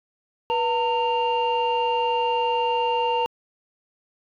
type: tone cluster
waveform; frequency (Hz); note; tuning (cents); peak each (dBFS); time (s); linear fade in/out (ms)
sine; 485.5 / 909 / 2792; B4 / A#5 / F7; -30 / -44 / -1; -24 / -21 / -29; 0.5-3.26; 0
effects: tanh soft clip ceiling -13 dBFS